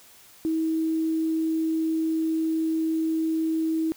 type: tone with quantisation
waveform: sine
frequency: 321 Hz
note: E4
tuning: 46 cents flat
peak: -22 dBFS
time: 0.45-3.92 s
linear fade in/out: 0 ms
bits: 8
effects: white hiss -52 dBFS RMS until 3.96 s